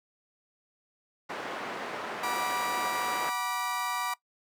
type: band-pass noise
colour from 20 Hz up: white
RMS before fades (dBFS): -37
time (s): 1.29-3.3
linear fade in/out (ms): 10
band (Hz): 260 to 1400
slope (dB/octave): 12
type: chord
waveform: 35% pulse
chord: B minor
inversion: second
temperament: equal with one note detuned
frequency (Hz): 740 / 969.1 / 1174.7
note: F#5 / B5 / D6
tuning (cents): 0 / -33 / 0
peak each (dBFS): -36 / -31 / -32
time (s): 2.23-4.14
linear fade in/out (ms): 5
effects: noise-tail reverb RT60 0.1 s tail -20 dB re dry